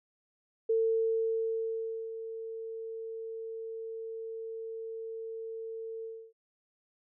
sine tone with ADSR envelope, 450 Hz, A4, 39 cents sharp, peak -24 dBFS, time 0.69-6.33 s, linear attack 9 ms, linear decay 1400 ms, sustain -13 dB, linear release 290 ms, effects none

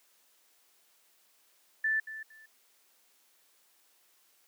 sine tone with echo, 1760 Hz, A6, in tune, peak -26 dBFS, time 1.84-2 s, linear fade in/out 5 ms, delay 230 ms, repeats 2, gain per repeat -13 dB, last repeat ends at 2.46 s, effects white hiss -67 dBFS RMS until 4.47 s + high-pass 300 Hz 12 dB/octave

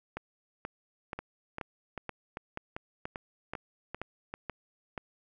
two click trains, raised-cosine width 0.5 ms, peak -21 / -22 dBFS, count 11 / 9, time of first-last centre 0.17-4.978 / 1.19-4.34 s, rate 2.08 / 2.54 Hz, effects none

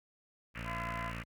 15% pulse tone, 57.6 Hz, A#1, 20 cents flat, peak -34 dBFS, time 0.54-1.25 s, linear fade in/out 50 ms
pink band-pass noise, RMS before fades -47 dBFS, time 0.55-1.23 s, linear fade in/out 0 ms, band 1100 to 2900 Hz, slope 96 dB/octave
harmonic tone, 339.6 Hz, F4, 48 cents flat, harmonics 2 / 3 / 4 / 5 / 6, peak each -46 / -40 / -50 / -52 / -46 dBFS, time 0.64-1.13 s, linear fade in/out 50 ms
effects none

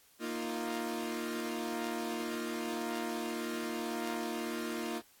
sawtooth chord, Bb suspended fourth, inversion none, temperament equal, 233.1 / 311.1 / 349.2 Hz, Bb3 / Eb4 / F4, 0 / 0 / 0 cents, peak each -35 / -37 / -35 dBFS, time 0.19-5.02 s, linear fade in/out 50 ms, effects white hiss -64 dBFS RMS until 5.2 s + AAC 64 kbps

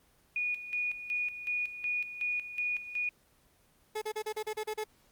sine tone with tremolo, 2456 Hz, D#7, 23 cents flat, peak -29 dBFS, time 0.36-3.09 s, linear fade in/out 2 ms, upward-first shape square, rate 2.7 Hz, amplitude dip 70%
30% pulse tone bursts, 430.2 Hz, A4, 39 cents flat, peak -30 dBFS, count 9, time 3.95-4.842 s, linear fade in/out 10 ms, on 68 ms, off 35 ms
effects pink hiss -66 dBFS RMS until 5.11 s + Opus 24 kbps

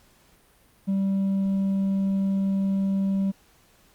triangle tone with hard clipping, 194.7 Hz, G3, 12 cents flat, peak -20 dBFS, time 0.87-3.32 s, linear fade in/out 20 ms, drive 1 dB, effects pink hiss -59 dBFS RMS until 3.94 s + Opus 48 kbps

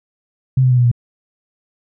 sine tone with pitch steps, 130.81 / 127.97 / 125.19 / 122.47 / 119.81 Hz, C3 / C3 / B2 / B2 / A#2, 0 / -38 / +24 / -14 / +48 cents, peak -9 dBFS, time 0.57-0.915 s, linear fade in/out 5 ms, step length 69 ms, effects none

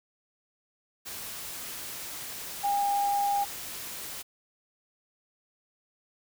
sine tone in noise, 807 Hz, G#5, 50 cents flat, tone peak -24 dBFS, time 2.63-3.45 s, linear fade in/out 20 ms, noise white, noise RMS -39 dBFS, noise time 1.05-4.23 s, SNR +12 dB, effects none

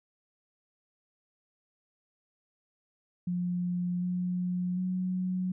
sine tone with pitch steps, 177.6 / 179.8 / 183.8 Hz, F3 / F#3 / F#3, +29 / -49 / -11 cents, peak -28 dBFS, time 3.27-5.52 s, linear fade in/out 5 ms, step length 750 ms, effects none

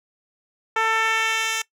10% pulse tone with band-pass filter sweep, 445.7 Hz, A4, 22 cents sharp, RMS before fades -22 dBFS, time 0.76-1.62 s, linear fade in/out 5 ms, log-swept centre 1100 to 5200 Hz, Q 0.84, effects noise-tail reverb RT60 0.1 s tail -20 dB re dry

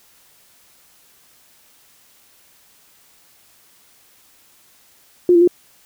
sine tone with pitch steps, 355.2 / 341.7 / 353.3 Hz, F4 / F4 / F4, +29 / -38 / +20 cents, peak -8 dBFS, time 5.29-5.476 s, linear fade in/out 2 ms, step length 62 ms, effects white hiss -53 dBFS RMS until 5.85 s

